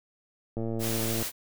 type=click train; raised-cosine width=2 ms; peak=-20 dBFS; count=75; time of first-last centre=0.57-1.225 s; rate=113 Hz
type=noise; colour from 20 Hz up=white; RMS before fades=-33 dBFS; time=0.79-1.32 s; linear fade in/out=50 ms
effects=none